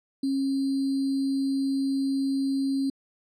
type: tone with sample-and-hold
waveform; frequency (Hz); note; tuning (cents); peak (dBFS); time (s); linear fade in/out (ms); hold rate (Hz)
sine; 271.8; C#4; -34; -23; 0.23-2.9; 5; 4410
effects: low-pass 8000 Hz 12 dB/octave